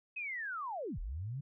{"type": "linear two-way sweep", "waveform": "sine", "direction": "down then up", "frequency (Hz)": [2574, 32.71, 145], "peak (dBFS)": -37, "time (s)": [0.16, 1.41], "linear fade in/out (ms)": 10, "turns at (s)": 0.99, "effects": []}